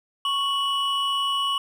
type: tone pair together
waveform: triangle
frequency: 1108.5 / 2949 Hz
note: C#6 / F#7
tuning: 0 / -6 cents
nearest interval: octave + perfect fourth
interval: 1694 cents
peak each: -23 dBFS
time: 0.25-1.58 s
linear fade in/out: 2 ms
effects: none